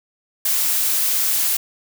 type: noise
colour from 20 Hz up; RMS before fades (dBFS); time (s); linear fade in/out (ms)
blue; -19; 0.45-1.57; 5
effects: none